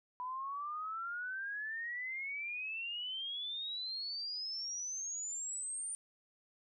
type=exponential sweep; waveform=sine; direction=up; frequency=987.8 to 9150 Hz; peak=-38 dBFS; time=0.2-5.95 s; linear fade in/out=0 ms; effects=none